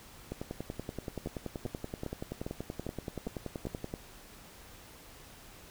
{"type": "two click trains", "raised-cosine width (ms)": 2, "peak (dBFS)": [-23, -23], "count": [7, 39], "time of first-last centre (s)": [[1.26, 3.67], [0.32, 3.939]], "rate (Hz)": [2.49, 10.5], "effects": ["pink hiss -53 dBFS RMS until 5.7 s"]}